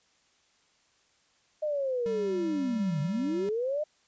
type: linear two-way sweep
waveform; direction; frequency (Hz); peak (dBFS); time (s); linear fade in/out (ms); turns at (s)
sine; down then up; 619 to 138.7 to 619; -27; 1.62-3.84; 10; 3.01
type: tone with pitch glide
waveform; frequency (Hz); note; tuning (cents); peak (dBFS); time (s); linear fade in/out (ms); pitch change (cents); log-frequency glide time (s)
square; 194.7 to 192.46; G3 to G3; -12 to -32; -37; 2.06-3.49; 0; -20; 2.66-3.37
effects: white hiss -67 dBFS RMS until 4.07 s + resampled to 16000 Hz